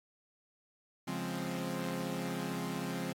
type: chord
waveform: sawtooth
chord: Db major seventh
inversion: none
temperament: equal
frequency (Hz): 138.59 / 174.61 / 207.7 / 261.6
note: Db3 / F3 / Ab3 / C4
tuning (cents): 0 / 0 / 0 / 0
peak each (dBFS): -40 / -35 / -38 / -36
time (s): 1.07-3.13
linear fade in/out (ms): 10
effects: AAC 64 kbps